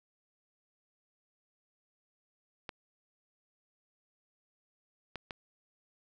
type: clicks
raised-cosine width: 0.3 ms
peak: -23 dBFS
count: 3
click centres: 2.692 / 5.157 / 5.308 s
effects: none